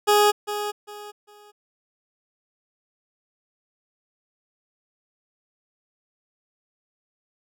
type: tone with echo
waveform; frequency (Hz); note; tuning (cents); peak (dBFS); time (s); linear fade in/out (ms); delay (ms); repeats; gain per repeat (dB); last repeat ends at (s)
20% pulse; 415.3; G#4; 0; -10; 0.07-0.32; 20; 400; 3; -11; 1.52
effects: none